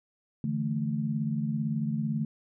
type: chord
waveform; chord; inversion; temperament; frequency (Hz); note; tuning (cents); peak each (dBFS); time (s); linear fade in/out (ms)
sine; D suspended second; none; equal; 146.83 / 164.81 / 220; D3 / E3 / A3; 0 / 0 / 0; -31 / -34 / -30; 0.44-2.25; 2
effects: none